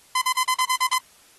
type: tone bursts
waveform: sawtooth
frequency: 1022 Hz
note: C6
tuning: 41 cents flat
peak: -15 dBFS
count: 8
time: 0.15-0.979 s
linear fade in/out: 5 ms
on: 66 ms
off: 43 ms
effects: white hiss -54 dBFS RMS until 1.38 s + AAC 32 kbps